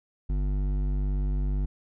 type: tone with hard clipping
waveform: triangle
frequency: 49 Hz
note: G1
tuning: in tune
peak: -26 dBFS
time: 0.29-1.66 s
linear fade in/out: 10 ms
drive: 15 dB
effects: none